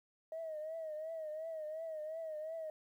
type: tone with vibrato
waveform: sine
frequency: 632 Hz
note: D#5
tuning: 27 cents sharp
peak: -39 dBFS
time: 0.32-2.7 s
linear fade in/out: 2 ms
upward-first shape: triangle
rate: 2.8 Hz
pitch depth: 82 cents each way
effects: tanh soft clip ceiling -36 dBFS + 12-bit